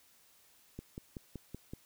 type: click train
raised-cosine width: 3 ms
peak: -29 dBFS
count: 6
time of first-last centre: 0.79-1.735 s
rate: 5.29 Hz
effects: white hiss -65 dBFS RMS until 1.85 s